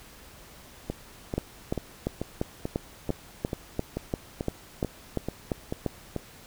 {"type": "two click trains", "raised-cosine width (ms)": 2, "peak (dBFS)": [-16, -13], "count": [13, 14], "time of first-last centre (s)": [[0.9, 6.163], [1.38, 5.863]], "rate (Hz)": [2.28, 2.9], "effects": ["pink hiss -50 dBFS RMS until 6.46 s"]}